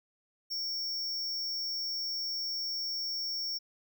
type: tone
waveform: square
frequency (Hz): 5480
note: F8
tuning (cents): -34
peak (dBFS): -33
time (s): 0.5-3.59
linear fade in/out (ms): 20
effects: none